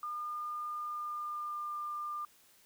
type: tone with pitch glide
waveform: sine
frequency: 1210 to 1198.2 Hz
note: D#6 to D6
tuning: -49 to +34 cents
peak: -36 dBFS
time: 0.03-2.25 s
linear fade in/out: 2 ms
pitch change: -17 cents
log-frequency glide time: 0.69-1.8 s
effects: white hiss -64 dBFS RMS until 2.65 s